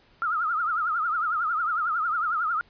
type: tone with vibrato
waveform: sine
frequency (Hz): 1318.5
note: E6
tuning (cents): 0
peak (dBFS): -23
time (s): 0.22-2.61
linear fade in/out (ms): 0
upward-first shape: triangle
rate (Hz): 11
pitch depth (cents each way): 160
effects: pink hiss -59 dBFS RMS until 2.69 s + resampled to 11025 Hz